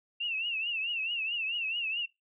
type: tone with vibrato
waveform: sine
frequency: 2719 Hz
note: F7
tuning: 47 cents flat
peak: -30 dBFS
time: 0.2-2.06 s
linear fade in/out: 10 ms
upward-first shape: triangle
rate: 4.6 Hz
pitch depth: 130 cents each way
effects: noise-tail reverb RT60 0.2 s tail -23 dB re dry